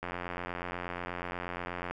click train, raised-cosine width 0.5 ms, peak -21 dBFS, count 167, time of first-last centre 0.03-1.91 s, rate 88.3 Hz, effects none

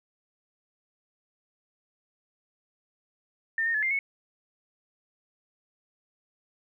sine tone with pitch steps, 1807 / 1839 / 1720 / 2103 / 2203 Hz, A6 / A#6 / A6 / C7 / C#7, +46 / -24 / -40 / +8 / -11 cents, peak -24 dBFS, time 3.58-3.99 s, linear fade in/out 2 ms, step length 82 ms, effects 11-bit

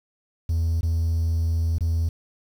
triangle tone with dropouts, 82.41 Hz, E2, in tune, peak -17 dBFS, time 0.49-2.09 s, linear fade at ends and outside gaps 5 ms, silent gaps 0.81-0.83 / 1.784-1.807 s, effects tanh soft clip ceiling -14 dBFS + 8-bit

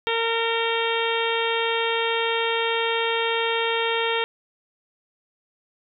harmonic tone, 458.3 Hz, A#4, 29 cents flat, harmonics 1 / 2 / 3 / 4 / 5 / 6 / 7 / 8, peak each -25 / -28 / -31 / -31 / -31 / -31 / -30 / -33 dBFS, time 0.07-4.24 s, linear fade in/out 0 ms, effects none

